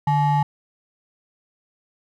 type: ring-modulated tone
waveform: triangle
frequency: 502 Hz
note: B4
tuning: 28 cents sharp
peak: -11 dBFS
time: 0.07-0.43 s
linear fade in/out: 5 ms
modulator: 354 Hz
effects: none